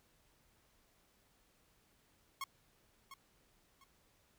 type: tone with echo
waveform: sawtooth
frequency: 1088 Hz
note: C#6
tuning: 33 cents flat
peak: -35 dBFS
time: 2.41-2.44 s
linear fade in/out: 2 ms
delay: 700 ms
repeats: 2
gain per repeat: -11 dB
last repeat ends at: 3.84 s
effects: pink hiss -72 dBFS RMS until 4.38 s